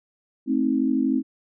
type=chord; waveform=sine; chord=A diminished; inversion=none; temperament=just; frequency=220 / 264 / 316.8 Hz; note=A3 / C4 / Eb4; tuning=0 / +16 / +31 cents; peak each=-26 / -21 / -25 dBFS; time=0.46-1.23 s; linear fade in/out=50 ms; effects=none